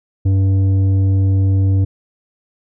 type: tone with tanh clipping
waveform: sine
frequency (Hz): 96.5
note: G2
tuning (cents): -27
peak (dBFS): -12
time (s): 0.25-1.85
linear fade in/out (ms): 10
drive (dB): 8
effects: none